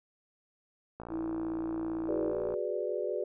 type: click train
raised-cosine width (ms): 1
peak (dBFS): -28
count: 90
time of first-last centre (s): 1-2.54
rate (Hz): 57.8
type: tone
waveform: sine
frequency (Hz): 324.4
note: E4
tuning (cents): -28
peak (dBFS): -32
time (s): 1.09-2.34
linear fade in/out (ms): 50
type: chord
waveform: sine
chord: G# half-diminished seventh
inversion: third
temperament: equal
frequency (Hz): 370 / 415.3 / 493.9 / 587.3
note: F#4 / G#4 / B4 / D5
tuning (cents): 0 / 0 / 0 / 0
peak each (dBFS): -36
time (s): 2.08-3.24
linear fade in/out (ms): 5
effects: none